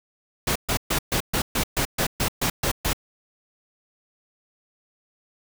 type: noise bursts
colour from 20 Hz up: pink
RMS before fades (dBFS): -23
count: 12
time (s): 0.47-2.932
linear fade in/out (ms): 5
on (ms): 86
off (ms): 130
effects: none